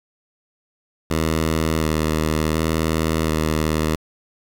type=tone with vibrato; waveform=10% pulse; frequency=79 Hz; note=D#2; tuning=27 cents sharp; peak=-10 dBFS; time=1.1-3.96 s; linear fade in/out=10 ms; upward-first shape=square; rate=0.69 Hz; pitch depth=19 cents each way; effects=7-bit